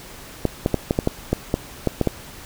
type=clicks; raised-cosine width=2 ms; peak=-4 dBFS; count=11; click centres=0.453 / 0.661 / 0.743 / 0.909 / 0.989 / 1.074 / 1.33 / 1.541 / 1.873 / 2.013 / 2.073 s; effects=pink hiss -40 dBFS RMS until 2.45 s